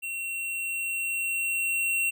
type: tone with level ramp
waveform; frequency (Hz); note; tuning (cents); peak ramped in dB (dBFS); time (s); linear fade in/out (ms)
square; 2729; F7; -41; -32 to -24; 0.02-2.11; 20
effects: none